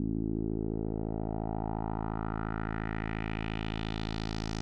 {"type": "tone with low-pass filter sweep", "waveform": "10% pulse", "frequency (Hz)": 54.3, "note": "A1", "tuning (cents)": -22, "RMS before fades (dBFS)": -34, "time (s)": [0, 4.61], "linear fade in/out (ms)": 0, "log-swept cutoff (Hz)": [270, 5700], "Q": 2.6, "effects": []}